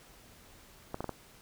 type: clicks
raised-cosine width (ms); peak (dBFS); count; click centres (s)
1; -21; 4; 0.944 / 1.006 / 1.043 / 1.093
effects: pink hiss -57 dBFS RMS until 1.41 s